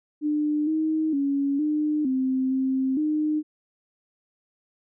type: tone with pitch steps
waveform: sine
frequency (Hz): 299.6 / 314.4 / 279.5 / 302.2 / 261.1 / 263.8 / 305.2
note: D4 / D#4 / C#4 / D4 / C4 / C4 / D#4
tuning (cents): +35 / +18 / +14 / +50 / -3 / +14 / -33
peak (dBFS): -21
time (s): 0.21-3.43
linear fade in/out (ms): 50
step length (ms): 460
effects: none